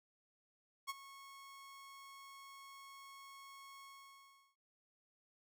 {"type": "tone with ADSR envelope", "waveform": "sawtooth", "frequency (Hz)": 1097, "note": "C#6", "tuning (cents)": -18, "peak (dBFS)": -34, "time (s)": [0.87, 4.56], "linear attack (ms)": 27, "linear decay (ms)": 29, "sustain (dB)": -16, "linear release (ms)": 730, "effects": []}